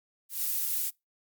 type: noise with ADSR envelope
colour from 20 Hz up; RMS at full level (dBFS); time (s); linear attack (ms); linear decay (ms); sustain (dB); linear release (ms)
violet; -28; 0.29-0.91; 150; 4; -2; 33
effects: noise-tail reverb RT60 0.2 s tail -25 dB re dry + Opus 48 kbps